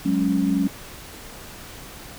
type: chord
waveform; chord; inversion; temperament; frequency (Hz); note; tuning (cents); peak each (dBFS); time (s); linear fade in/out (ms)
sine; F# suspended second; none; just; 185 / 208.1 / 277.5; F#3 / G#3 / C#4; 0 / +4 / +2; -23 / -24 / -21; 0.05-0.68; 10
effects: pink hiss -40 dBFS RMS until 2.18 s